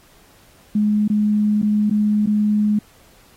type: tone with dropouts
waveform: sine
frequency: 210 Hz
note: G#3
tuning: 19 cents sharp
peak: -14 dBFS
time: 0.75-2.79 s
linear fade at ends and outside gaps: 5 ms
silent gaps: 1.079-1.099 / 1.618-1.627 / 1.898-1.909 / 2.261-2.271 s
effects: pink hiss -52 dBFS RMS until 3.36 s + AAC 48 kbps